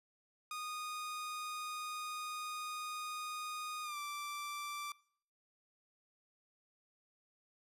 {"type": "tone with pitch glide", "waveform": "sawtooth", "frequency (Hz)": [1234, 1171.5], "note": ["D#6", "D6"], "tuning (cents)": [-15, -5], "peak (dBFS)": -37, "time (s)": [0.51, 4.92], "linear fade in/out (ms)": 2, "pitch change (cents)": -90, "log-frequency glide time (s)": [3.83, 3.97], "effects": ["noise-tail reverb RT60 0.6 s tail -23 dB re dry", "resampled to 32000 Hz"]}